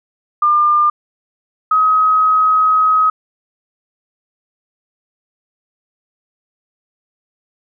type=tone pair in turn; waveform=sine; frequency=1200 / 1267.6 Hz; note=D6 / D#6; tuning=+37 / +32 cents; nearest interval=minor second; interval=95 cents; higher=second; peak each=-9 dBFS; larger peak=neither; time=0.42-0.9 / 1.71-3.1 s; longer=second; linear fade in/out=5 ms; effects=none